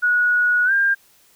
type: tone with pitch glide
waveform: sine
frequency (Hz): 1459 to 1600.3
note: F#6 to G6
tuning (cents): -25 to +35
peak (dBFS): -14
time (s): 0.02-0.95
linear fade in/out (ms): 20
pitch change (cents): +160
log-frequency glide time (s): 0.65-0.72
effects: white hiss -55 dBFS RMS until 1.35 s